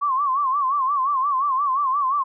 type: tone with vibrato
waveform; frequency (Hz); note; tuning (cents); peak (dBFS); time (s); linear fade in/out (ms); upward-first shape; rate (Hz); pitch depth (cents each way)
sine; 1098; C#6; -17; -18; 0.01-2.24; 20; sine; 5.7; 120
effects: none